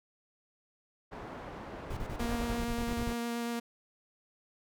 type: low-pass noise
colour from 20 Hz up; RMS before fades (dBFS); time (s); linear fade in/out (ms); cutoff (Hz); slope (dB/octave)
white; -44; 1.11-2.59; 20; 870; 12
type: noise bursts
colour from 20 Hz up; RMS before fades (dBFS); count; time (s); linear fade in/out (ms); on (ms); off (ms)
brown; -36; 13; 1.9-3.134; 5; 70; 27
type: tone with vibrato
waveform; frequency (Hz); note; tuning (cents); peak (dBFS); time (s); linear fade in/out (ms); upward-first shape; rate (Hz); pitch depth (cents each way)
sawtooth; 235.4; A#3; +17; -29; 2.19-3.6; 10; sine; 8.6; 9
effects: none